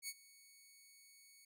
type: tone with ADSR envelope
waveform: 10% pulse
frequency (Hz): 2225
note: C#7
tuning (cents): +6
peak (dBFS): -32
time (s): 0.02-1.45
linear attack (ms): 63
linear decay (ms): 48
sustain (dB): -21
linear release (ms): 5
effects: none